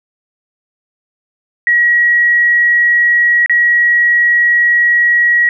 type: tone with dropouts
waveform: sine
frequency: 1910 Hz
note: A#6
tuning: 42 cents sharp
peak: -7 dBFS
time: 1.67-5.49 s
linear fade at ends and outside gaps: 1 ms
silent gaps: 3.461-3.496 s
effects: none

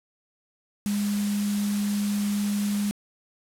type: tone in noise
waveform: sine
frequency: 204.8 Hz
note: G#3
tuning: 24 cents flat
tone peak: -23 dBFS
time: 0.86-2.91 s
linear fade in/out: 0 ms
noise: white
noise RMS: -36 dBFS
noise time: 0.86-2.91 s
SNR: +10 dB
effects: low-pass 12000 Hz 12 dB/octave

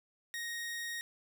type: tone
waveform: sawtooth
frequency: 1870 Hz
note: A#6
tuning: 5 cents sharp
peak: -34 dBFS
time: 0.34-1.01 s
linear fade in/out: 0 ms
effects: none

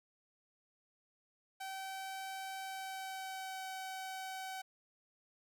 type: tone with pitch glide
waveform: sawtooth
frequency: 769 to 759.7 Hz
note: G5 to F#5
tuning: -33 to +46 cents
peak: -38 dBFS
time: 1.6-4.62 s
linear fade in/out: 10 ms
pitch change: -21 cents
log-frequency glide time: 2.59-3.68 s
effects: none

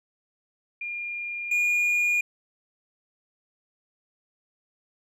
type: tone pair in turn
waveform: sine / triangle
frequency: 2410 / 2432 Hz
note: D7 / D#7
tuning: +44 / -40 cents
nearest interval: unison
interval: 16 cents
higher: second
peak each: -30 / -19 dBFS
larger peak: second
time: 0.81-1.51 / 1.51-2.21 s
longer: neither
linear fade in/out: 5 ms
effects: none

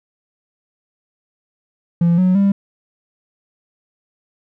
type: tone with pitch steps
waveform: triangle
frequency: 170.7 / 184.01 / 198.36 Hz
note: F3 / F#3 / G3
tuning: -39 / -9 / +21 cents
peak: -8 dBFS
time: 2.01-2.52 s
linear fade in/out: 5 ms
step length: 170 ms
effects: tanh soft clip ceiling -5 dBFS

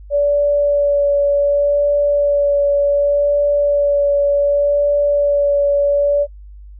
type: tone with vibrato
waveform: sine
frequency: 574 Hz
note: D5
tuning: 40 cents flat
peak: -11 dBFS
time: 0.1-6.27 s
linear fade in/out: 50 ms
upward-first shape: sine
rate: 0.67 Hz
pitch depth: 12 cents each way
effects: noise-tail reverb RT60 0.1 s tail -21 dB re dry + added 50 Hz sine -34 dBFS peak until 6.79 s

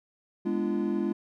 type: chord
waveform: triangle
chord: G# diminished seventh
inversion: none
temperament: equal with one note detuned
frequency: 207.7 / 246.9 / 293.7 / 342 Hz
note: G#3 / B3 / D4 / F4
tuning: 0 / 0 / 0 / -36 cents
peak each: -28 / -32 / -31 / -28 dBFS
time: 0.45-1.13 s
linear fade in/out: 10 ms
effects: none

